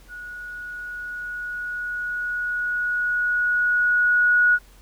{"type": "tone with level ramp", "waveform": "sine", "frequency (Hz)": 1458, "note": "F#6", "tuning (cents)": -26, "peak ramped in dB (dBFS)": [-34, -13], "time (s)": [0.08, 4.59], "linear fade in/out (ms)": 50, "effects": ["added 44 Hz sine -49 dBFS peak until 4.81 s", "pink hiss -54 dBFS RMS until 4.81 s"]}